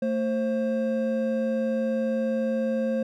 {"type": "tone pair together", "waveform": "triangle", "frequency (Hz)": [224.3, 530], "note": ["A3", "C5"], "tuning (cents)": [34, 22], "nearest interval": "octave + minor third", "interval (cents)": 1488, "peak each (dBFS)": -24, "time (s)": [0.02, 3.03], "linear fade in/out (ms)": 5, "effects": []}